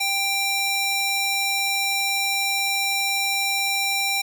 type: tone with high-pass filter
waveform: square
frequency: 789 Hz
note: G5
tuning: 11 cents sharp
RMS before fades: -23 dBFS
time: 0-4.22 s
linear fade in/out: 10 ms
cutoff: 1900 Hz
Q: 0.84
effects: none